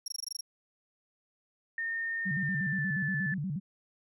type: tone bursts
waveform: 35% pulse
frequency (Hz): 5588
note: F8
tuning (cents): 0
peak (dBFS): -31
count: 9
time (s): 0.06-0.409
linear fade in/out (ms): 5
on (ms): 21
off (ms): 20
type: tone with pitch glide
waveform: sine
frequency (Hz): 1826 to 1746.6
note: A#6 to A6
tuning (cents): -36 to -13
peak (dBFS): -31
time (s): 1.78-3.34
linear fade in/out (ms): 2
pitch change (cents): -77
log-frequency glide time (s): 2.28-2.93
type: tone with vibrato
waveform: sine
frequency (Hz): 166.7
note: E3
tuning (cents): +20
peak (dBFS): -31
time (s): 2.25-3.6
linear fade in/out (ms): 20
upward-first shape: square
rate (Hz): 8.4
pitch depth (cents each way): 230
effects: none